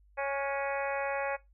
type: harmonic tone with a mistuned harmonic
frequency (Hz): 277.1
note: C#4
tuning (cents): -1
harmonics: 2 / 3 / 4 / 5 / 6 / 7 / 8 / 9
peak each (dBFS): -33 / -36 / -41 / -43 / -40 / -43 / -43 / -44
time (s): 0.17-1.37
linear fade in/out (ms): 20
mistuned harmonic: 5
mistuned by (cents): +38
effects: noise-tail reverb RT60 0.2 s tail -19 dB re dry + added 50 Hz sine -59 dBFS peak until 1.53 s